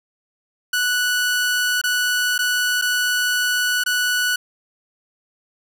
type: tone with dropouts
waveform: sawtooth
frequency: 1478 Hz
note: F#6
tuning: 2 cents flat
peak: -14 dBFS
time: 0.73-4.36 s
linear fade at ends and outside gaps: 5 ms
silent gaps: 1.815-1.838 / 2.38-2.389 / 2.815-2.821 / 3.838-3.861 s
effects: none